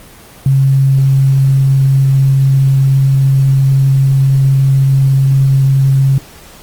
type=tone with quantisation; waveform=sine; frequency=135.4 Hz; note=C#3; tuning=40 cents flat; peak=-6 dBFS; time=0.46-6.18 s; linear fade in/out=2 ms; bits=6; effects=pink hiss -37 dBFS RMS until 6.62 s + Opus 24 kbps